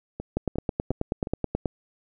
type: two click trains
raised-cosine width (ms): 2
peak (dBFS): -11 / -19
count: 13 / 4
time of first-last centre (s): 0.37-1.658 / 0.2-1.271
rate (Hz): 9.32 / 2.8
effects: none